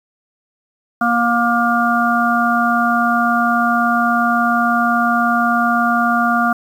harmonic tone, 236.4 Hz, A#3, 24 cents sharp, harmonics 1 / 3 / 5 / 6, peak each -18 / -18 / -18 / -18 dBFS, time 1.01-6.53 s, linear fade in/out 5 ms, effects 7-bit

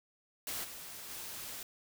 white noise with level steps, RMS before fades -39 / -47 / -44 dBFS, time 0.47-1.63 s, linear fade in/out 2 ms, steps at 0.63 / 1.09 s, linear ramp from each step 20 ms, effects none

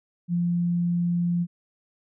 sine tone, 173.5 Hz, F3, 11 cents flat, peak -21 dBFS, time 0.28-1.47 s, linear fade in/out 50 ms, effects none

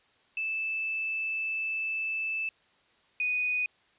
sine tone pair in turn, 2632 / 2484 Hz, E7 / D#7, -3 / -3 cents, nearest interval minor second, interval 100 cents, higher first, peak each -29 / -26 dBFS, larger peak second, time 0.37-2.49 / 3.2-3.66 s, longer first, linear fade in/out 2 ms, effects white hiss -65 dBFS RMS until 3.98 s + resampled to 8000 Hz

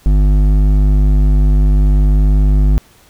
triangle tone with hard clipping, 50.3 Hz, G1, 45 cents sharp, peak -9 dBFS, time 0.06-2.78 s, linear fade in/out 0 ms, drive 14 dB, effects pink hiss -47 dBFS RMS until 3.09 s

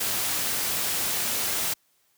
white noise, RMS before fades -27 dBFS, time 0-1.74 s, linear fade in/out 10 ms, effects white hiss -67 dBFS RMS until 2.17 s + high-pass 60 Hz 12 dB/octave

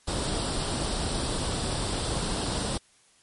pink noise with comb filter, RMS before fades -29 dBFS, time 0.07-2.78 s, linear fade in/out 10 ms, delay 0.23 ms, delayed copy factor +0.55, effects white hiss -61 dBFS RMS until 3.22 s + MP3 48 kbps

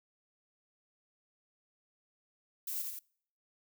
violet noise with echo, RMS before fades -38 dBFS, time 2.67-2.82 s, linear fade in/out 5 ms, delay 86 ms, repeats 2, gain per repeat -3 dB, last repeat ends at 2.992 s, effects noise-tail reverb RT60 0.6 s tail -26 dB re dry

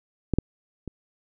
clicks, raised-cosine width 3 ms, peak -10 / -7 / -21 dBFS, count 3, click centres 0.337 / 0.386 / 0.877 s, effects none

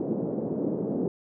pink band-pass noise, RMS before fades -29 dBFS, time 0-1.08 s, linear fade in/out 2 ms, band 180 to 510 Hz, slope 24 dB/octave, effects none

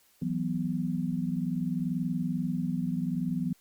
sine chord, E suspended second, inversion none, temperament just, 164.81 / 185.42 / 247.2 Hz, E3 / F#3 / B3, 0 / +4 / +2 cents, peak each -32 dBFS, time 0.22-3.53 s, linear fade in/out 2 ms, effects white hiss -64 dBFS RMS until 3.6 s + Opus 48 kbps

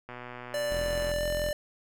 click train, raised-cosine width 0.5 ms, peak -26 dBFS, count 127, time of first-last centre 0.09-1.114 s, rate 123 Hz
square tone with pitch glide, 587.3 to 593.8 Hz, D5 to D5, 0 to +19 cents, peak -29 dBFS, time 0.54-1.53 s, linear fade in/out 2 ms, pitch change +19 cents, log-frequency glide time 1.17-1.23 s
sawtooth tone, 43.11 Hz, F1, 22 cents flat, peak -30 dBFS, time 0.71-1.51 s, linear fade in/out 0 ms
effects none

